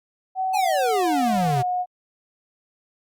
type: tone with pitch glide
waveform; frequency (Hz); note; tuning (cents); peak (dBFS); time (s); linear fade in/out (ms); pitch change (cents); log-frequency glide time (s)
sine; 755 to 724.7; F#5 to F#5; +35 to -36; -21; 0.35-1.86; 50; -71; 0.81-1.04
type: exponential sweep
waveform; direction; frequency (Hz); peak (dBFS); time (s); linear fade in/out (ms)
square; down; 880 to 123.5; -22; 0.53-1.63; 20
effects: Opus 48 kbps